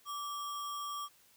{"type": "tone with sample-and-hold", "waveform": "sine", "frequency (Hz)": 1164, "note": "D6", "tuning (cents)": -16, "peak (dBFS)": -37, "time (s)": [0.05, 1.09], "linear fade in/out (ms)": 50, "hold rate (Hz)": 4410, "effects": ["white hiss -65 dBFS RMS until 1.36 s"]}